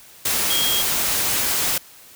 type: tone in noise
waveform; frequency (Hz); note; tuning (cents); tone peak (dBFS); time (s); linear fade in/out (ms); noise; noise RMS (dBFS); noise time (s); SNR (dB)
sine; 3257; G#7; -34; -21; 0.5-0.82; 5; white; -21; 0.25-1.78; -3
effects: white hiss -46 dBFS RMS until 2.15 s